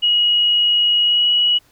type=tone with pitch glide; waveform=sine; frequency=2900 to 2922 Hz; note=F#7 to F#7; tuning=-35 to -22 cents; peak=-12 dBFS; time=0.02-1.59 s; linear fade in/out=20 ms; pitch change=+13 cents; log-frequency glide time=1.04-1.29 s; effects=pink hiss -55 dBFS RMS until 1.71 s